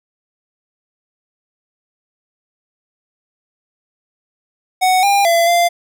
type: tone with pitch steps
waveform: square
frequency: 743 / 802 / 677 / 692 Hz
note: F#5 / G5 / E5 / F5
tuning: +7 / +39 / +46 / -16 cents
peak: -11 dBFS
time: 4.81-5.69 s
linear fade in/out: 20 ms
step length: 220 ms
effects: none